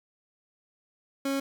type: tone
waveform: 30% pulse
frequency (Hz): 274.2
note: C#4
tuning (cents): -19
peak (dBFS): -24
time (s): 1.25-1.4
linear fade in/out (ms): 5
effects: 11-bit